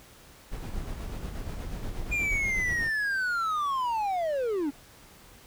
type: noise with tremolo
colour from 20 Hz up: brown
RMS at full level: -33 dBFS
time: 0.51-2.9 s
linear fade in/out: 20 ms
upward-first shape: sine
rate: 8.3 Hz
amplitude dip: 45%
type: linear sweep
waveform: triangle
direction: down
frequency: 2441 to 266.3 Hz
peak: -24 dBFS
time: 2.11-4.71 s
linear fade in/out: 20 ms
effects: pink hiss -53 dBFS RMS until 5.46 s